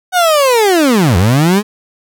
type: linear two-way sweep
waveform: 30% pulse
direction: down then up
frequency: 748 to 82.41 to 215.8 Hz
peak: -5 dBFS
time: 0.12-1.63 s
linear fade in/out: 50 ms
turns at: 1.17 s
effects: none